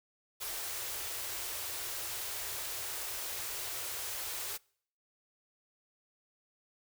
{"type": "band-stop noise", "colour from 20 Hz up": "white", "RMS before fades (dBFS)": -39, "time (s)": [0.4, 4.58], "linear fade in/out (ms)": 20, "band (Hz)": [130, 320], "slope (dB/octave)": 96, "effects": ["noise-tail reverb RT60 0.6 s tail -26 dB re dry"]}